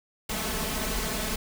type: noise with comb filter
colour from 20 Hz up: pink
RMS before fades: -30 dBFS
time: 0.29-1.36 s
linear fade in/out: 5 ms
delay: 4.6 ms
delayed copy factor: +0.8
effects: none